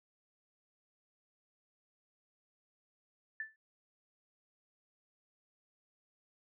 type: tone with exponential decay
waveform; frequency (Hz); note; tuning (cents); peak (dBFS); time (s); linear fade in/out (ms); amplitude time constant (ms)
sine; 1760; A6; 0; -34; 3.4-3.56; 2; 34
effects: none